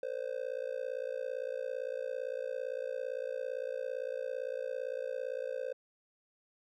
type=tone with amplitude modulation; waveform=triangle; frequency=517 Hz; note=C5; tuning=21 cents flat; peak=-29 dBFS; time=0.03-5.73 s; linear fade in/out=2 ms; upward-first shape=sine; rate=57.7 Hz; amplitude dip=100%; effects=none